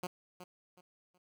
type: tone with echo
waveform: 10% pulse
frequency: 180.4 Hz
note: F#3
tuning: 44 cents flat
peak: -28 dBFS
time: 0.03-0.07 s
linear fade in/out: 5 ms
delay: 370 ms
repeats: 3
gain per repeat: -11 dB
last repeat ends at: 1.18 s
effects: none